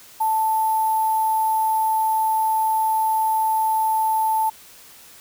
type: tone with sample-and-hold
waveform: sine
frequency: 880 Hz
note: A5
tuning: in tune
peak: -17 dBFS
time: 0.2-4.5 s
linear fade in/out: 10 ms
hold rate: 11025 Hz
effects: white hiss -46 dBFS RMS until 5.2 s